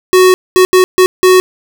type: tone bursts at uneven times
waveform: square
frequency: 370 Hz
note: F#4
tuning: in tune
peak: -4 dBFS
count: 5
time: 0.13-0.34 / 0.56-0.65 / 0.73-0.84 / 0.98-1.06 / 1.23-1.4 s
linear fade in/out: 0 ms
effects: none